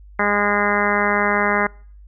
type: harmonic tone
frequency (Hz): 205.1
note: G#3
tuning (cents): -21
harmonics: 1 / 2 / 3 / 4 / 5 / 6 / 7 / 8 / 9 / 10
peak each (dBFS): -25 / -25 / -25 / -25 / -25 / -25 / -25 / -25 / -25 / -25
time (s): 0.19-1.67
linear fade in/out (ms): 5
effects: noise-tail reverb RT60 0.5 s tail -26 dB re dry + added 50 Hz sine -40 dBFS peak until 2.07 s